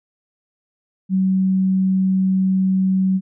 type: tone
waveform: sine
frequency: 189.1 Hz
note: F#3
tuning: 38 cents sharp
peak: -14 dBFS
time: 1.09-3.21 s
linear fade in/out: 50 ms
effects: none